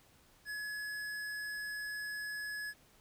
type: tone with tanh clipping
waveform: sine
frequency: 1694 Hz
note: G#6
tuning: 34 cents sharp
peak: -40 dBFS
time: 0.45-2.74 s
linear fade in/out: 50 ms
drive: 18 dB
effects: pink hiss -65 dBFS RMS until 3 s